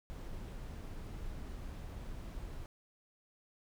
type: noise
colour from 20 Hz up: brown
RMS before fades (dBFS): -44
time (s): 0.1-2.66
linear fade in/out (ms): 0
effects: none